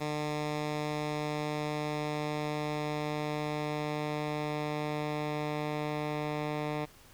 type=tone with low-pass filter sweep; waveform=10% pulse; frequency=150.2 Hz; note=D3; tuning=39 cents sharp; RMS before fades=-34 dBFS; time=0-6.86 s; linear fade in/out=20 ms; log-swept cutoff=6500 to 3300 Hz; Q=0.72; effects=pink hiss -57 dBFS RMS until 7.13 s